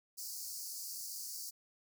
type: high-pass noise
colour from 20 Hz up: pink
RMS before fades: -44 dBFS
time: 0.17-1.51 s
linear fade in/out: 20 ms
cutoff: 4500 Hz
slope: 96 dB/octave
effects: none